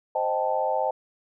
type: chord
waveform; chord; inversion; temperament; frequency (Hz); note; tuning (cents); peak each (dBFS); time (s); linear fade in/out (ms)
sine; A half-diminished seventh; first; equal; 523.3 / 622.3 / 784 / 880; C5 / Eb5 / G5 / A5; 0 / 0 / 0 / 0; -28; 0.15-0.91; 5
effects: none